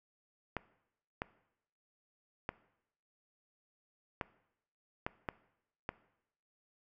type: clicks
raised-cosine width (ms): 0.5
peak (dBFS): -20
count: 7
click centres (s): 0.567 / 1.219 / 2.491 / 4.212 / 5.065 / 5.288 / 5.891
effects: noise-tail reverb RT60 0.8 s tail -19 dB re dry